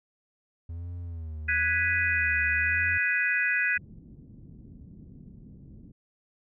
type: tone with vibrato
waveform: triangle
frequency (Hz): 82.2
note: E2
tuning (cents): -4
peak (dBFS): -32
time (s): 0.69-2.98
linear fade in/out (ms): 5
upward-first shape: sine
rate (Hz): 1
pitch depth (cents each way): 110
type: chord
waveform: sine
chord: G# minor seventh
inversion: third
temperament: equal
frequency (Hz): 1480 / 1661.2 / 1975.5 / 2489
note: F#6 / G#6 / B6 / D#7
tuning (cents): 0 / 0 / 0 / 0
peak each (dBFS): -30 / -28 / -28 / -29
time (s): 1.48-3.78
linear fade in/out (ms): 10
type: low-pass noise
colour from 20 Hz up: white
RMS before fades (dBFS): -48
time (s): 3.76-5.92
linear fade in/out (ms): 10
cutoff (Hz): 240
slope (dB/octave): 24
effects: none